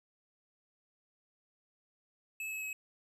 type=tone with pitch steps; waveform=square; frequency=2600 / 2581 / 2561 Hz; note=E7 / E7 / D#7; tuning=-24 / -37 / +49 cents; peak=-38 dBFS; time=2.4-2.73 s; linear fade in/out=2 ms; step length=110 ms; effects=none